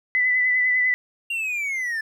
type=tone with vibrato; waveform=sine; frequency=2000 Hz; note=B6; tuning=21 cents sharp; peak=-17 dBFS; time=0.15-0.94 s; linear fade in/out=0 ms; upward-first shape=sine; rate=10 Hz; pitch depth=27 cents each way
type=linear sweep; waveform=triangle; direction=down; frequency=2794 to 1735 Hz; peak=-22 dBFS; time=1.3-2.01 s; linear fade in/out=5 ms
effects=none